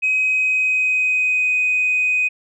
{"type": "tone with pitch glide", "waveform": "sine", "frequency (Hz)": [2530, 2501], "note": ["D#7", "D#7"], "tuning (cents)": [28, 8], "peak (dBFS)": -14, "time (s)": [0.02, 2.29], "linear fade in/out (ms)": 20, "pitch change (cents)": -20, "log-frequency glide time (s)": [0.16, 1.56], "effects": ["tanh soft clip ceiling -11 dBFS"]}